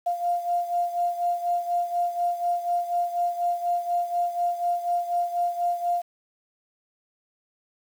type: beating tone pair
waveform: sine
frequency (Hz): 698.5 / 702.6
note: F5 / F5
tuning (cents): 0 / +10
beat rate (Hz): 4.1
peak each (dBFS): -24 / -29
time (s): 0.06-6.02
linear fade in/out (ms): 10
effects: 8-bit